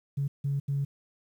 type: tone bursts at uneven times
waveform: sine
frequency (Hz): 140.1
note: C#3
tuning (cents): +19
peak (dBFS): -25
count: 3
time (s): 0.17-0.28 / 0.44-0.6 / 0.68-0.85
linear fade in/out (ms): 10
effects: tanh soft clip ceiling -21 dBFS + 10-bit